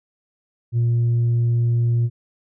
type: tone with tanh clipping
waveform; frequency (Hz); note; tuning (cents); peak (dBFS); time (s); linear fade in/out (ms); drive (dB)
sine; 118.1; A#2; +23; -16; 0.72-2.1; 50; 1
effects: none